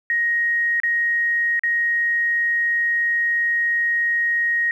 sine tone with dropouts, 1877 Hz, A#6, 11 cents sharp, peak -17 dBFS, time 0.1-4.71 s, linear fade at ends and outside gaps 1 ms, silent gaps 0.801-0.834 / 1.594-1.635 s, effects 9-bit

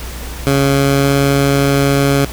15% pulse tone with pitch glide, 138.59 to 139.47 Hz, C#3 to C#3, 0 to +11 cents, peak -4 dBFS, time 0.47-2.25 s, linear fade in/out 0 ms, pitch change +11 cents, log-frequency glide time 0.89-1.15 s, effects added 60 Hz sine -26 dBFS peak until 2.32 s + pink hiss -30 dBFS RMS until 2.32 s

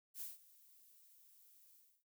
violet noise with ADSR envelope, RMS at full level -45 dBFS, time 0.14-2.04 s, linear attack 73 ms, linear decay 160 ms, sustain -21 dB, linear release 290 ms, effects none

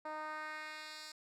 10% pulse tone with band-pass filter sweep, 308.1 Hz, D#4, 17 cents flat, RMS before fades -45 dBFS, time 0.05-1.12 s, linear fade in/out 5 ms, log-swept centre 780 to 5500 Hz, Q 1.3, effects none

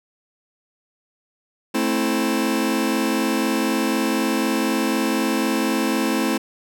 sawtooth chord, A minor, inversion none, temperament just, 220 / 264 / 330 Hz, A3 / C4 / E4, 0 / +16 / +2 cents, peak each -19 dBFS, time 1.74-6.38 s, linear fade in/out 10 ms, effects none

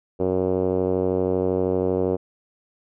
5% pulse tone with low-pass filter, 92.7 Hz, F#2, 4 cents sharp, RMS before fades -22 dBFS, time 0.19-2.17 s, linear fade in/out 20 ms, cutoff 450 Hz, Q 2.6, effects none

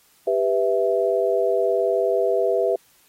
sine chord, E minor, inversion first, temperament just, 395.6 / 494.4 / 659.3 Hz, G4 / B4 / E5, +16 / +2 / 0 cents, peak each -22 dBFS, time 0.27-2.76 s, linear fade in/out 5 ms, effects white hiss -58 dBFS RMS until 3.08 s + AAC 48 kbps

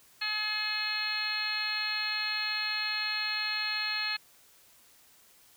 harmonic tone, 425.6 Hz, G#4, 42 cents sharp, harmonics 2 / 3 / 4 / 5 / 6 / 7 / 8 / 9 / 10, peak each -45 / -42 / -36 / -41 / -35 / -44 / -45 / -45 / -33 dBFS, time 0.21-4.17 s, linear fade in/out 10 ms, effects white hiss -60 dBFS RMS until 5.56 s

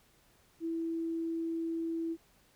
sine tone, 329.6 Hz, E4, in tune, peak -32 dBFS, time 0.6-2.17 s, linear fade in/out 50 ms, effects pink hiss -66 dBFS RMS until 2.55 s

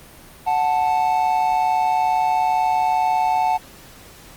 triangle tone pair together, 737.8 / 880 Hz, F#5 / A5, -5 / 0 cents, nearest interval minor third, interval 305 cents, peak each -17 dBFS, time 0.46-3.58 s, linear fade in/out 20 ms, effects pink hiss -44 dBFS RMS until 4.36 s + Opus 32 kbps

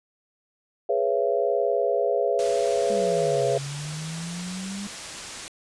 sine chord, C# minor seventh, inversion second, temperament equal with one note detuned, 415.3 / 493.9 / 554.4 / 675.4 Hz, G#4 / B4 / C#5 / E5, 0 / 0 / 0 / +42 cents, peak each -26 dBFS, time 0.89-3.58 s, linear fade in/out 5 ms
white low-pass noise, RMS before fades -39 dBFS, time 2.39-5.48 s, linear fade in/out 0 ms, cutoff 8800 Hz, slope 24 dB/octave
sine exponential two-way sweep, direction down then up, 212 to 131.5 to 203.9 Hz, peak -31 dBFS, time 2.9-4.87 s, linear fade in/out 0 ms, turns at 3.44 s
effects resampled to 24000 Hz

